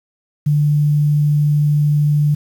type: tone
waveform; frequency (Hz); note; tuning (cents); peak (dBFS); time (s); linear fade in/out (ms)
sine; 147.8; D3; +11; -11; 0.46-2.35; 10
effects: 7-bit